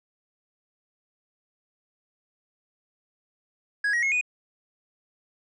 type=tone with pitch steps; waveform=triangle; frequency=1661.2 / 1897.2 / 2167 / 2475 Hz; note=G#6 / A#6 / C#7 / D#7; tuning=0 / +30 / -40 / -10 cents; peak=-20 dBFS; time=3.84-4.212 s; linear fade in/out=5 ms; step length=93 ms; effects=resampled to 22050 Hz